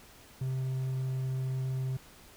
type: tone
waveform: triangle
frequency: 130.81 Hz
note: C3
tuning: in tune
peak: -28 dBFS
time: 0.41-1.97 s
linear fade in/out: 5 ms
effects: pink hiss -55 dBFS RMS until 2.36 s